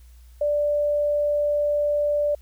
sine tone, 587.3 Hz, D5, in tune, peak -19 dBFS, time 0.41-2.35 s, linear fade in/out 5 ms, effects added 60 Hz sine -45 dBFS peak until 2.41 s + white hiss -61 dBFS RMS until 2.41 s

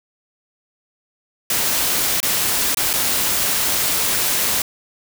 white noise with dropouts, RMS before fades -19 dBFS, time 1.5-4.62 s, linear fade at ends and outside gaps 2 ms, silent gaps 2.203-2.229 / 2.747-2.771 / 2.931-2.936 s, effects none

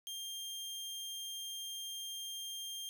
sawtooth tone, 3196 Hz, G7, 33 cents sharp, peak -38 dBFS, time 0.07-2.89 s, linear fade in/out 0 ms, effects none

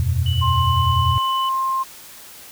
sine chord, E suspended second, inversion none, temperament equal, 82.41 / 92.5 / 123.47 Hz, E2 / F#2 / B2, 0 / 0 / 0 cents, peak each -21 dBFS, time 0-1.18 s, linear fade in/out 0 ms
sine tone with pitch glide, 2965 to 2986 Hz, F#7 to F#7, +3 to +15 cents, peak -26 dBFS, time 0.26-1.49 s, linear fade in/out 2 ms, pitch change +12 cents, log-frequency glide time 0.42-0.8 s
sine tone, 1058 Hz, C6, 19 cents sharp, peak -18 dBFS, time 0.41-1.84 s, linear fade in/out 20 ms
effects white hiss -41 dBFS RMS until 2.51 s

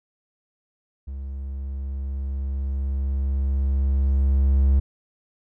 triangle tone with level ramp, 67.9 Hz, C#2, 35 cents flat, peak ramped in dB -28 to -12 dBFS, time 1.07-4.8 s, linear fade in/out 10 ms, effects none

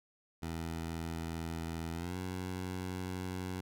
15% pulse tone with pitch glide, 82.41 to 91.97 Hz, E2 to F#2, 0 to -10 cents, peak -31 dBFS, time 0.42-3.61 s, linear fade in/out 10 ms, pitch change +190 cents, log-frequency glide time 1.93-2.17 s, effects none

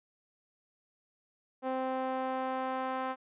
sawtooth tone with band-pass filter sweep, 260.5 Hz, C4, 7 cents flat, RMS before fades -34 dBFS, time 1.62-3.16 s, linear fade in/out 50 ms, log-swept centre 660 to 1000 Hz, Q 1.5, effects resampled to 8000 Hz

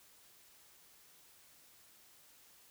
silence, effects white hiss -63 dBFS RMS until 2.7 s

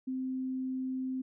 sine tone, 259.7 Hz, C4, 13 cents flat, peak -32 dBFS, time 0.07-1.22 s, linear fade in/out 10 ms, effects none

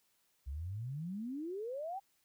sine exponential sweep, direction up, 63.7 to 809 Hz, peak -38 dBFS, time 0.46-2 s, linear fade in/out 20 ms, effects white hiss -75 dBFS RMS until 2.24 s

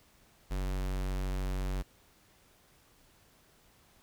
square tone, 46.93 Hz, F#1, 25 cents sharp, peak -32 dBFS, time 0.5-1.83 s, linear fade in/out 20 ms, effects pink hiss -64 dBFS RMS until 4.02 s

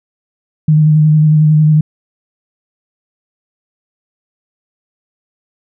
sine tone with vibrato, 153.6 Hz, D#3, 22 cents flat, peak -5 dBFS, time 0.68-1.81 s, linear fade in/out 5 ms, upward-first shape square, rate 11 Hz, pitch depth 19 cents each way, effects none

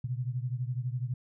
sine beating tone pair, 121.4 / 133.4 Hz, B2 / C3, -29 / +34 cents, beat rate 12 Hz, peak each -32 / -35 dBFS, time 0.04-1.14 s, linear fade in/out 5 ms, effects none

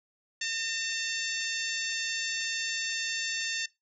harmonic tone with a mistuned harmonic, 898 Hz, A5, 35 cents sharp, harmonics 2 / 3 / 4 / 5 / 6 / 7 / 8, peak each -35 / -37 / -38 / -39 / -40 / -40 / -41 dBFS, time 0.41-3.66 s, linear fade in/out 5 ms, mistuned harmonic 2, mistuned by +22 cents, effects noise-tail reverb RT60 0.2 s tail -21 dB re dry

